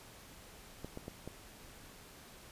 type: clicks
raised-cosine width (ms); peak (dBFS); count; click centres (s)
2; -29; 4; 0.846 / 0.974 / 1.081 / 1.276
effects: pink hiss -55 dBFS RMS until 2.51 s + resampled to 32000 Hz